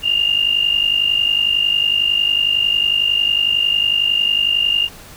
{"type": "tone pair together", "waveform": "sine", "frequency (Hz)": [2800, 2851], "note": ["F7", "F7"], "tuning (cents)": [4, 35], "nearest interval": "unison", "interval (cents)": 31, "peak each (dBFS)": [-15, -18], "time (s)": [0.02, 4.89], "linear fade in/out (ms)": 50, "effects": ["pink hiss -39 dBFS RMS until 5.16 s"]}